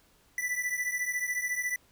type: beating tone pair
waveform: square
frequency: 1975.5 / 1989.5 Hz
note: B6 / B6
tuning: 0 / +12 cents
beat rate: 14 Hz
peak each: -32 / -35 dBFS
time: 0.38-1.76 s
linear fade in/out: 2 ms
effects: pink hiss -64 dBFS RMS until 1.91 s